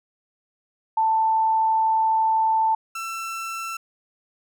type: tone pair in turn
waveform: sine / 30% pulse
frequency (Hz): 886 / 1339.1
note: A5 / E6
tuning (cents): +12 / +27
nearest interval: perfect fifth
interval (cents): 715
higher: second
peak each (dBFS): -17 / -26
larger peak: first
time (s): 0.97-2.75 / 2.95-3.77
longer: first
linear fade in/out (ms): 5
effects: none